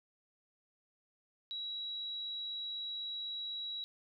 sine tone, 3884 Hz, B7, 30 cents flat, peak -38 dBFS, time 1.51-3.84 s, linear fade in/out 0 ms, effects none

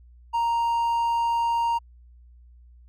triangle tone, 932.3 Hz, A#5, in tune, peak -19 dBFS, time 0.33-1.79 s, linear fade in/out 20 ms, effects added 60 Hz sine -48 dBFS peak until 2.88 s

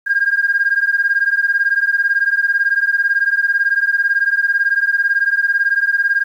sine beating tone pair, 1607 / 1625 Hz, G6 / G#6, +43 / -38 cents, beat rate 18 Hz, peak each -15 dBFS, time 0.06-6.24 s, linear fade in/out 20 ms, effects tanh soft clip ceiling -5 dBFS + 8-bit

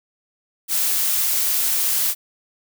blue noise, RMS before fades -20 dBFS, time 0.68-2.15 s, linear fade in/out 50 ms, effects none

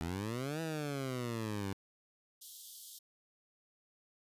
15% pulse exponential two-way sweep, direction up then down, 79.7 to 164.81 to 95.6 Hz, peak -30 dBFS, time 0.01-1.73 s, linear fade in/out 0 ms, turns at 0.61 s
white high-pass noise, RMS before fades -50 dBFS, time 2.41-2.99 s, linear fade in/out 10 ms, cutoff 3100 Hz, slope 96 dB/octave
effects resampled to 32000 Hz

